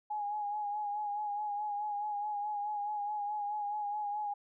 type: tone with vibrato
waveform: sine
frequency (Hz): 830.6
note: G#5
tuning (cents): 0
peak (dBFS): -33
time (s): 0.1-4.34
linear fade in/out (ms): 10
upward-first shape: sine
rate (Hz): 4.7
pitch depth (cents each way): 36
effects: none